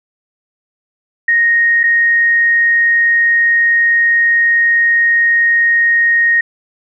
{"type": "tone with dropouts", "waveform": "sine", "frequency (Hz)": 1864.7, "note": "A#6", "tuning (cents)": 0, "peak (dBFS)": -8, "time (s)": [1.28, 6.41], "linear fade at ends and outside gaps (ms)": 5, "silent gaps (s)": [1.833, 1.837], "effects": []}